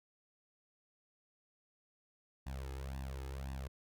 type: tone with flanger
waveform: sawtooth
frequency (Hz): 66.7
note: C2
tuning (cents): +34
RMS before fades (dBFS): -43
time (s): 2.46-3.68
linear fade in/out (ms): 10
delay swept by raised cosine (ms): 1.1 to 2.4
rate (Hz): 1.9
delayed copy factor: +1
effects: none